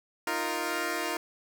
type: chord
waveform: 10% pulse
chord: Eb suspended second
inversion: none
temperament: equal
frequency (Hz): 311.1 / 349.2 / 466.2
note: Eb4 / F4 / Bb4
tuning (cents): 0 / 0 / 0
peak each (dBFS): -26 / -24 / -27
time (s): 0.27-1.17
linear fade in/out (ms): 2
effects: none